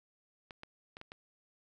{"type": "clicks", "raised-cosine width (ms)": 0.3, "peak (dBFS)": -30, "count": 5, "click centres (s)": [0.508, 0.634, 0.969, 1.014, 1.119], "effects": []}